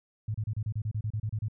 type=tone bursts; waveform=sine; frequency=107.6 Hz; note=A2; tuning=38 cents flat; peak=-28 dBFS; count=13; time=0.28-1.484 s; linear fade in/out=5 ms; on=64 ms; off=31 ms; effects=none